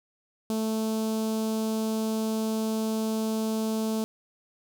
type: tone with notch filter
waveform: sawtooth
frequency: 220 Hz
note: A3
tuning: in tune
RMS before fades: -28 dBFS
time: 0.5-4.04 s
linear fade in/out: 0 ms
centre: 1900 Hz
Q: 0.52
effects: none